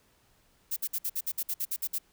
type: noise bursts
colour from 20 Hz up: violet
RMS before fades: -31 dBFS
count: 12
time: 0.71-1.986 s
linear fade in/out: 10 ms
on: 55 ms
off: 56 ms
effects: pink hiss -66 dBFS RMS until 2.12 s